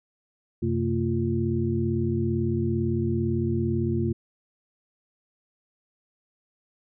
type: tone cluster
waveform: sine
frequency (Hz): 91.9 / 129.7 / 225.1 / 347.5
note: F#2 / C3 / A3 / F4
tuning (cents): -11 / -15 / +40 / -9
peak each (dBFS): -28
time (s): 0.62-4.13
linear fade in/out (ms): 10
effects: none